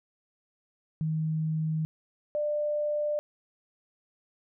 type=tone pair in turn; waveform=sine; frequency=157.6 / 595 Hz; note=D#3 / D5; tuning=+23 / +22 cents; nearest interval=octave + major seventh; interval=2299 cents; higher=second; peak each=-26 dBFS; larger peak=neither; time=1.01-1.85 / 2.35-3.19 s; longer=neither; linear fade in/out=0 ms; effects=none